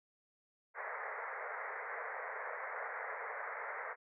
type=band-pass noise; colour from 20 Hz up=white; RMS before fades=-43 dBFS; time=0.74-3.96 s; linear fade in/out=50 ms; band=430 to 2100 Hz; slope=96 dB/octave; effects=none